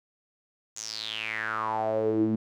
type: tone with band-pass filter sweep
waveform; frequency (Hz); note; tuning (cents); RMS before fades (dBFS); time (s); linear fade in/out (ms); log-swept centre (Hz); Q
sawtooth; 110; A2; 0; -29; 0.76-2.36; 10; 6900 to 240; 7.3
effects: none